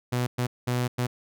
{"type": "tone bursts at uneven times", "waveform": "sawtooth", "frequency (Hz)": 123.47, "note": "B2", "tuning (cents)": 0, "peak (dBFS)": -20, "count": 4, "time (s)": [[0.12, 0.27], [0.38, 0.47], [0.67, 0.88], [0.98, 1.07]], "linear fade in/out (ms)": 10, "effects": []}